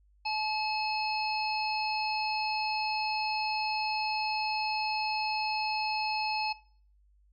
harmonic tone, 860 Hz, A5, 40 cents flat, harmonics 1 / 3 / 5 / 6, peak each -32 / -35 / -37 / -40 dBFS, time 0.25-6.53 s, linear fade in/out 10 ms, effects noise-tail reverb RT60 0.5 s tail -20 dB re dry + added 50 Hz sine -61 dBFS peak until 7.32 s

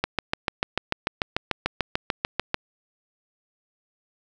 click train, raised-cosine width 0.3 ms, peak -6 dBFS, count 18, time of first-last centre 0.04-2.544 s, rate 6.79 Hz, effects none

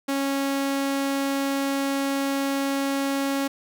sawtooth tone, 275.5 Hz, C#4, 11 cents flat, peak -19 dBFS, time 0.08-3.48 s, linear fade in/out 10 ms, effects none

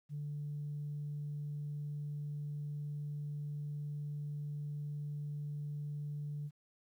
sine tone, 146.83 Hz, D3, in tune, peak -37 dBFS, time 0.09-6.51 s, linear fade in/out 50 ms, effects tanh soft clip ceiling -34 dBFS + 12-bit

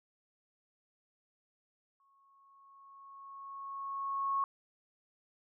sine tone with exponential growth, 1099 Hz, C#6, 15 cents flat, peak -28 dBFS, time 2-4.44 s, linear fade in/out 1 ms, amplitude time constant 530 ms, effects none

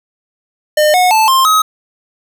square tone with pitch steps, 606 / 729 / 877 / 1055.1 / 1269.3 Hz, D#5 / F#5 / A5 / C6 / D#6, -46 / -26 / -6 / +14 / +34 cents, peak -8 dBFS, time 0.77-1.62 s, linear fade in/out 5 ms, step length 170 ms, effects none

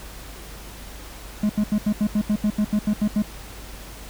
triangle tone bursts, 210 Hz, G#3, 19 cents sharp, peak -15 dBFS, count 13, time 1.43-3.223 s, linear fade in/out 5 ms, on 65 ms, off 79 ms, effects added 50 Hz sine -39 dBFS peak until 4.09 s + pink hiss -41 dBFS RMS until 4.09 s

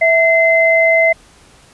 sine tone pair together, 657.2 / 2062 Hz, E5 / C7, -5 / -26 cents, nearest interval octave + minor sixth, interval 1979 cents, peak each -11 dBFS, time 0.01-1.13 s, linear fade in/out 10 ms, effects pink hiss -46 dBFS RMS until 1.73 s + resampled to 24000 Hz

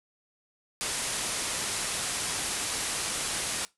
white low-pass noise, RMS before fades -32 dBFS, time 0.81-3.65 s, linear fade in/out 0 ms, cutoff 11000 Hz, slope 96 dB/octave, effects noise-tail reverb RT60 0.2 s tail -21 dB re dry

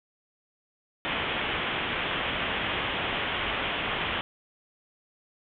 white low-pass noise, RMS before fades -30 dBFS, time 1.05-4.21 s, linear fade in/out 0 ms, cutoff 3400 Hz, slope 96 dB/octave, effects none

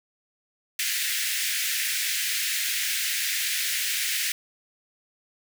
pink high-pass noise, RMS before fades -27 dBFS, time 0.79-4.32 s, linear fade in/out 2 ms, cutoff 1700 Hz, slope 48 dB/octave, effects none

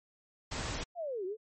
pink noise, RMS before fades -37 dBFS, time 0.51-0.84 s, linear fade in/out 10 ms
sine linear two-way sweep, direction down then up, 725 to 356.6 to 455.1 Hz, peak -34 dBFS, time 0.95-1.37 s, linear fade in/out 50 ms, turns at 1.25 s
effects MP3 32 kbps

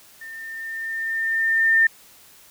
sine tone with level ramp, 1806 Hz, A6, 45 cents sharp, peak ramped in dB -35 to -12 dBFS, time 0.21-1.87 s, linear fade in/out 5 ms, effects white hiss -50 dBFS RMS until 2.5 s

